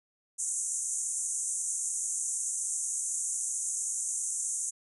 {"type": "band-pass noise", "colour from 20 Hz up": "pink", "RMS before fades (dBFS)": -33, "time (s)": [0.38, 4.71], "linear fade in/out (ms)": 20, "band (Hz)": [6300, 9900], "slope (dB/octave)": 96, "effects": []}